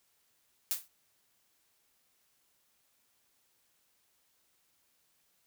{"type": "noise with exponential decay", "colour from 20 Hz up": "blue", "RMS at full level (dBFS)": -28, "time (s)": [0.71, 0.88], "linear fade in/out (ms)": 0, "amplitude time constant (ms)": 36, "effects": ["white hiss -73 dBFS RMS until 5.46 s"]}